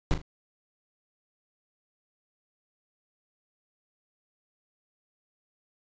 brown noise with echo, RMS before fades -22 dBFS, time 0.11-0.14 s, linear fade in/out 0 ms, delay 38 ms, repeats 2, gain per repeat -10 dB, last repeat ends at 0.216 s, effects resampled to 16000 Hz

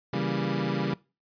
25% pulse chord, C# diminished seventh, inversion none, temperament equal, 138.59 / 164.81 / 196 / 233.1 Hz, C#3 / E3 / G3 / Bb3, 0 / 0 / 0 / 0 cents, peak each -27 / -29 / -27 / -32 dBFS, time 0.13-0.94 s, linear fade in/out 5 ms, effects noise-tail reverb RT60 0.3 s tail -22 dB re dry + resampled to 11025 Hz

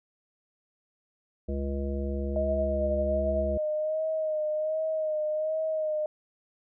harmonic tone, 69.3 Hz, C#2, in tune, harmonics 1 / 3 / 5 / 7 / 9, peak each -30 / -35 / -37 / -38 / -40 dBFS, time 1.48-3.58 s, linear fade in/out 10 ms
sine tone with vibrato, 622.3 Hz, D#5, in tune, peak -26 dBFS, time 2.36-6.06 s, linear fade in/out 2 ms, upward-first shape sine, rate 1.3 Hz, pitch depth 34 cents each way
effects none

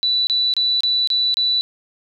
sine tone bursts, 3964 Hz, B7, 6 cents sharp, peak -15 dBFS, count 6, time 0.03-1.61 s, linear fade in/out 0 ms, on 240 ms, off 28 ms, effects none

